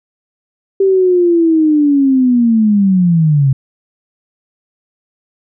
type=linear sweep; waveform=sine; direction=down; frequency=392 to 130.9 Hz; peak=-7 dBFS; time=0.8-3.53 s; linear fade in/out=5 ms; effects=none